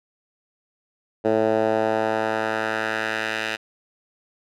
10% pulse tone with band-pass filter sweep, 110 Hz, A2, in tune, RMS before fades -23 dBFS, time 1.24-3.57 s, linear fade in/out 20 ms, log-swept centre 500 to 2400 Hz, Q 1.4, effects none

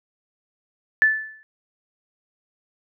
sine tone with exponential decay, 1749 Hz, A6, 11 cents flat, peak -10 dBFS, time 1.02-1.43 s, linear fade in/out 0 ms, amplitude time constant 88 ms, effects none

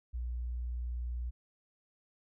sine tone, 60.3 Hz, B1, 41 cents flat, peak -34 dBFS, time 0.13-1.31 s, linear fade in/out 20 ms, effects none

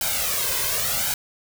white noise with flanger, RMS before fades -24 dBFS, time 0.01-1.14 s, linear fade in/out 2 ms, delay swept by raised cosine 1.3 to 1.98 ms, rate 0.9 Hz, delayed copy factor +0.8, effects none

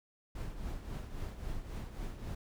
brown noise with tremolo, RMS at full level -38 dBFS, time 0.35-2.35 s, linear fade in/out 5 ms, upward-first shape triangle, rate 3.7 Hz, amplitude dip 65%, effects none

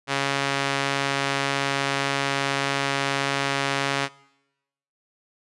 sawtooth tone with band-pass filter, 138.59 Hz, C#3, in tune, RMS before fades -25 dBFS, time 0.07-4.09 s, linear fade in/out 50 ms, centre 2300 Hz, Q 0.56, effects noise-tail reverb RT60 0.9 s tail -22 dB re dry + resampled to 24000 Hz

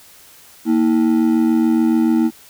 triangle ring-modulated tone, 277.2 Hz, C#4, in tune, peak -7 dBFS, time 0.65-2.31 s, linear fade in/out 50 ms, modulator 43.5 Hz, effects white hiss -45 dBFS RMS until 2.49 s

